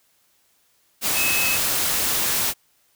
sine tone in noise, 2582 Hz, E7, 37 cents flat, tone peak -22 dBFS, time 1.14-1.59 s, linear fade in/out 50 ms, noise white, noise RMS -22 dBFS, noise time 1.01-2.54 s, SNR -3 dB, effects white hiss -63 dBFS RMS until 2.95 s

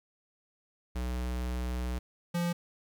square tone pair in turn, 61.7 / 173.01 Hz, B1 / F3, -1 / -16 cents, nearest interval octave + tritone, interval 1785 cents, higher second, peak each -32 / -29 dBFS, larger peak second, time 0.95-1.99 / 2.34-2.53 s, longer first, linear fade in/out 10 ms, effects 11-bit

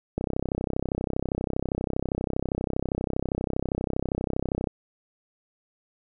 click train, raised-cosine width 2 ms, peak -13 dBFS, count 147, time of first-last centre 0.18-4.672 s, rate 32.5 Hz, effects none

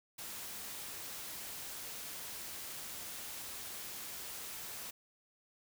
white noise, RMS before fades -45 dBFS, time 0.18-4.91 s, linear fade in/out 10 ms, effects none

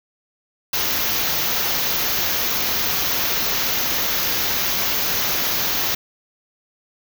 white band-stop noise, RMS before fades -21 dBFS, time 0.73-5.95 s, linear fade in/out 5 ms, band 6700 to 12000 Hz, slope 96 dB/octave, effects none

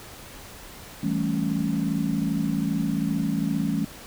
sine chord, A dominant seventh, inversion second, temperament equal with one note detuned, 164.81 / 197.48 / 220 / 277.2 Hz, E3 / G3 / A3 / C#4, 0 / +13 / 0 / 0 cents, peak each -28 dBFS, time 1.03-3.85 s, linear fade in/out 5 ms, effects pink hiss -43 dBFS RMS until 4.06 s

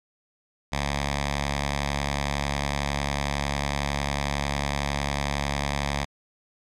5% pulse tone with notch filter, 71 Hz, C#2, 42 cents sharp, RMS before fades -27 dBFS, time 0.72-6.05 s, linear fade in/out 10 ms, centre 380 Hz, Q 0.54, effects low-pass 7000 Hz 12 dB/octave + MP3 96 kbps

